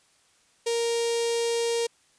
sawtooth tone with notch filter, 466.2 Hz, A#4, in tune, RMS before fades -26 dBFS, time 0.66-1.87 s, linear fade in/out 10 ms, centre 1300 Hz, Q 0.51, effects white hiss -63 dBFS RMS until 2.18 s + resampled to 22050 Hz

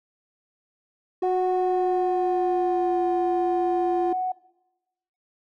triangle tone with pitch glide, 365.8 to 348.3 Hz, F#4 to F4, -20 to -5 cents, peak -20 dBFS, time 1.22-4.13 s, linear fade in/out 5 ms, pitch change -85 cents, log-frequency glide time 1.45-3.05 s
sine tone, 740 Hz, F#5, in tune, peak -23 dBFS, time 1.23-4.32 s, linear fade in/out 5 ms
effects noise-tail reverb RT60 1.0 s tail -22 dB re dry + tanh soft clip ceiling -12 dBFS

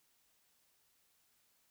silence, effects white hiss -74 dBFS RMS until 1.7 s

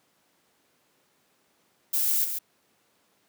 violet noise with echo, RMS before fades -25 dBFS, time 1.93-2.25 s, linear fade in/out 10 ms, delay 140 ms, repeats 1, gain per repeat -6 dB, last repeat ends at 2.39 s, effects pink hiss -67 dBFS RMS until 3.28 s + high-pass 200 Hz 12 dB/octave

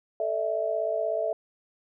sine chord, A suspended fourth, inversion none, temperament equal with one note detuned, 440 / 602.8 / 659.3 Hz, A4 / D5 / E5, 0 / +45 / 0 cents, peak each -32 / -31 / -27 dBFS, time 0.2-1.33 s, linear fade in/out 2 ms, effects none

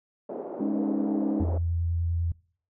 white band-pass noise, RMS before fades -36 dBFS, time 0.29-1.58 s, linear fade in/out 5 ms, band 260 to 600 Hz, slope 24 dB/octave
sine chord, Ab suspended fourth, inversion none, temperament just, 207.7 / 276.9 / 311.5 Hz, Ab3 / Db4 / Eb4, 0 / -2 / +2 cents, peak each -29 dBFS, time 0.6-1.44 s, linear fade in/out 5 ms
sine tone with vibrato, 84.5 Hz, E2, 43 cents sharp, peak -24 dBFS, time 1.4-2.32 s, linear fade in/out 5 ms, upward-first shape sine, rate 10 Hz, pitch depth 13 cents each way
effects noise-tail reverb RT60 0.5 s tail -24 dB re dry

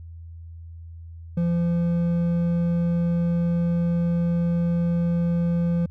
triangle tone with hard clipping, 171.1 Hz, F3, 35 cents flat, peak -21 dBFS, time 1.37-5.86 s, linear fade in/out 5 ms, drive 9 dB, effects added 83 Hz sine -37 dBFS peak until 5.9 s

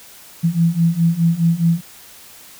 sine beating tone pair, 164.81 / 169.61 Hz, E3 / E3, 0 / +50 cents, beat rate 4.8 Hz, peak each -17 / -15 dBFS, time 0.43-1.81 s, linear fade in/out 20 ms, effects white hiss -42 dBFS RMS until 2.59 s

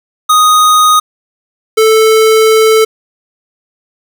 square tone pair in turn, 1244.5 / 440 Hz, D#6 / A4, 0 / 0 cents, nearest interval octave + tritone, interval 1800 cents, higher first, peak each -5 dBFS, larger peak neither, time 0.29-1 / 1.77-2.85 s, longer second, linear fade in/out 10 ms, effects 7-bit

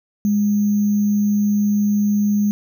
sine tone with sample-and-hold, 206.1 Hz, G#3, 13 cents flat, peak -14 dBFS, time 0.25-2.51 s, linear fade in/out 0 ms, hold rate 6300 Hz, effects none

